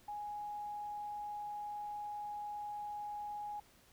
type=tone; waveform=sine; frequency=830.6 Hz; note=G#5; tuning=in tune; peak=-40 dBFS; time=0.08-3.6 s; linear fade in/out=5 ms; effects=pink hiss -65 dBFS RMS until 3.92 s